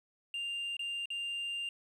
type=tone with dropouts; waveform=sine; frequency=2794 Hz; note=F7; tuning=in tune; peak=-32 dBFS; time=0.34-1.69 s; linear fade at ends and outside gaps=2 ms; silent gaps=0.768-0.793 / 1.057-1.103 s; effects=tanh soft clip ceiling -34 dBFS + 11-bit